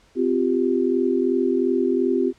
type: chord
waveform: sine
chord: C suspended fourth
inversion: none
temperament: equal with one note detuned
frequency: 258.6 / 349.2 / 392 Hz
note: C4 / F4 / G4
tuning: -20 / 0 / 0 cents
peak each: -22 dBFS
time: 0.15-2.33 s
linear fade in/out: 50 ms
effects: pink hiss -57 dBFS RMS until 2.38 s + low-pass 7000 Hz 12 dB/octave